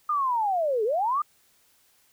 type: linear two-way sweep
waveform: sine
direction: down then up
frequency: 1236 to 407.6 to 1236 Hz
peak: -22 dBFS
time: 0.09-1.22 s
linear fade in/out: 5 ms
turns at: 0.84 s
effects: white hiss -63 dBFS RMS until 2.12 s